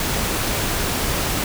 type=noise; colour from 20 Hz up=pink; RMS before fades=-22 dBFS; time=0-1.44 s; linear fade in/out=2 ms; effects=none